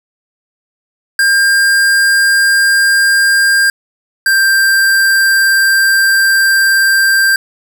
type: tone pair in turn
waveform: square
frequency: 1600 / 1579.8 Hz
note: G6 / G6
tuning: +35 / +13 cents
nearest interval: unison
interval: 22 cents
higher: first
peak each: -8 dBFS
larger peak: neither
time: 1.19-3.7 / 4.26-7.36 s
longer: second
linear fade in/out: 2 ms
effects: none